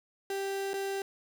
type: tone with dropouts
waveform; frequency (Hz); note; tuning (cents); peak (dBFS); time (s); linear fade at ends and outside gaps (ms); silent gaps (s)
35% pulse; 392; G4; 0; -30; 0.3-1.02; 2; 0.734-0.739
effects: none